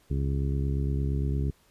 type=harmonic tone; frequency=68.7 Hz; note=C#2; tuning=15 cents flat; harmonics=1 / 2 / 3 / 4 / 5 / 6; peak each=-27 / -29 / -38 / -38 / -41 / -41 dBFS; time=0.1-1.51 s; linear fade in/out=10 ms; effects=pink hiss -63 dBFS RMS until 1.7 s + resampled to 32000 Hz